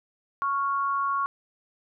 sine tone pair together, 1107.8 / 1396.9 Hz, C#6 / F6, -1 / 0 cents, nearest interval major third, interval 401 cents, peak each -24 / -32 dBFS, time 0.42-1.26 s, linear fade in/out 0 ms, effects none

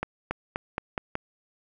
accelerating click train, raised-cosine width 0.5 ms, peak -13 dBFS, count 6, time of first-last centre 0.03-1.154 s, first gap 280 ms, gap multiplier 0.89, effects none

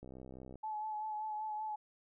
click train, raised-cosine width 2 ms, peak -37 dBFS, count 35, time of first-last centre 0.03-0.556 s, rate 64.6 Hz
sine tone with vibrato, 858 Hz, A5, 44 cents flat, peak -37 dBFS, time 0.63-1.76 s, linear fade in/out 10 ms, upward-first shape sine, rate 5.2 Hz, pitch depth 25 cents each way
effects none

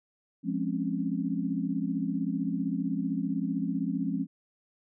sine chord, Db major seventh, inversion first, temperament equal, 174.61 / 207.7 / 261.6 / 277.2 Hz, F3 / Ab3 / C4 / Db4, 0 / 0 / 0 / 0 cents, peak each -33 dBFS, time 0.43-4.27 s, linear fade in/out 50 ms, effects none

